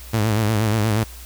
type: tone with vibrato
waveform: sawtooth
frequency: 108.3 Hz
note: A2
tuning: 27 cents flat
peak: -13 dBFS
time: 0.13-1.04 s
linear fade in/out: 10 ms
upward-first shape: sine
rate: 8.4 Hz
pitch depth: 89 cents each way
effects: added 60 Hz sine -37 dBFS peak until 1.25 s + white hiss -42 dBFS RMS until 1.25 s